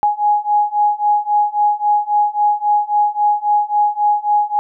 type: beating tone pair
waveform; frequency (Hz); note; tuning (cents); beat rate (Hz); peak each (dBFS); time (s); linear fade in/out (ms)
sine; 830.6 / 834.3; G#5 / G#5; 0 / +8; 3.7; -16 / -15; 0.03-4.59; 0
effects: none